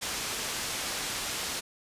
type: low-pass noise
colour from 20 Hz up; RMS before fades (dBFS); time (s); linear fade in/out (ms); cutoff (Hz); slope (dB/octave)
white; -34; 0.01-1.61; 20; 7400; 12
effects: resampled to 32000 Hz